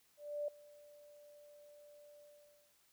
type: tone with ADSR envelope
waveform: sine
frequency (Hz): 587.3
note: D5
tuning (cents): 0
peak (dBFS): -35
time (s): 0.17-2.75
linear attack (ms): 310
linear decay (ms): 4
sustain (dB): -22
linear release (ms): 560
effects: white hiss -72 dBFS RMS until 2.92 s